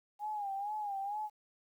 sine tone with vibrato, 817 Hz, G#5, 29 cents flat, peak -35 dBFS, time 0.19-1.3 s, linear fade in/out 50 ms, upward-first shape sine, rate 2.2 Hz, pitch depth 82 cents each way, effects 11-bit

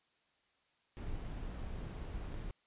brown noise with dropouts, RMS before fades -42 dBFS, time 0.97-2.51 s, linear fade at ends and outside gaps 0 ms, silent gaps 2.336-2.342 s, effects white hiss -75 dBFS RMS until 2.66 s + resampled to 8000 Hz

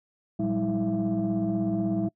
sine tone cluster, 115 / 183 / 199.3 / 322.5 / 669 Hz, A#2 / F#3 / G3 / E4 / E5, -23 / -19 / +29 / -38 / +25 cents, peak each -33 / -30 / -27 / -27 / -34 dBFS, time 0.39-2.09 s, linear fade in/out 10 ms, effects noise-tail reverb RT60 0.1 s tail -24 dB re dry + tanh soft clip ceiling -18 dBFS

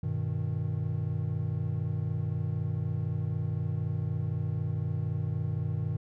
triangle chord, G augmented, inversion none, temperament equal with one note detuned, 98 / 121.98 / 155.56 Hz, G2 / B2 / D#3, 0 / -21 / 0 cents, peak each -31 dBFS, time 0.03-5.97 s, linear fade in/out 5 ms, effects none

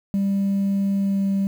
sine tone with pitch glide, 197.4 to 195.92 Hz, G3 to G3, +12 to -1 cents, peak -16 dBFS, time 0.14-1.47 s, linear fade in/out 0 ms, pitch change -13 cents, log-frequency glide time 0.98-1.25 s, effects tanh soft clip ceiling -17 dBFS + 8-bit

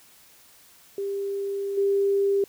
sine tone with level steps, 397.3 Hz, G4, 23 cents sharp, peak -26 / -19 dBFS, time 0.98-2.44 s, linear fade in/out 2 ms, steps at 1.77 s, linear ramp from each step 10 ms, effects white hiss -54 dBFS RMS until 2.48 s

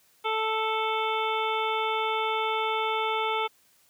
harmonic tone, 440 Hz, A4, in tune, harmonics 1 / 2 / 3 / 5 / 6 / 7 / 8, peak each -31 / -29 / -31 / -34 / -39 / -39 / -37 dBFS, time 0.24-3.48 s, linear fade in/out 20 ms, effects white hiss -63 dBFS RMS until 3.89 s + high-pass 60 Hz 12 dB/octave

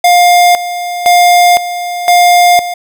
square tone with tremolo, 706 Hz, F5, 19 cents sharp, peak -4 dBFS, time 0.04-2.74 s, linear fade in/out 5 ms, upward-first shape square, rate 0.98 Hz, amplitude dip 75%, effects none

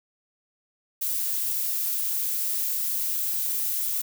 violet noise, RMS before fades -27 dBFS, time 1.01-4.02 s, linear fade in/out 10 ms, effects none

